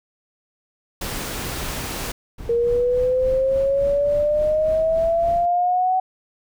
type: noise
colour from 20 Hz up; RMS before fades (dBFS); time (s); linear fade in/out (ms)
pink; -28; 1.01-2.12; 5
type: noise with tremolo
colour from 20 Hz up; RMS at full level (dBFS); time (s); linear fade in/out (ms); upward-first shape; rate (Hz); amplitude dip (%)
brown; -31; 2.38-5.46; 5; sine; 3.5; 65
type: exponential sweep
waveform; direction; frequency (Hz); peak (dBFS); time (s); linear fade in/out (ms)
sine; up; 466.2 to 752; -16; 2.49-6; 5
effects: none